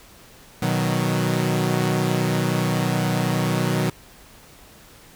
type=chord; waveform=sawtooth; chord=B major; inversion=none; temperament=equal; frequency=123.47 / 155.56 / 185 Hz; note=B2 / D#3 / F#3; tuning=0 / 0 / 0 cents; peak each=-20 dBFS; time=0.62-3.9 s; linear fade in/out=5 ms; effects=pink hiss -48 dBFS RMS until 5.15 s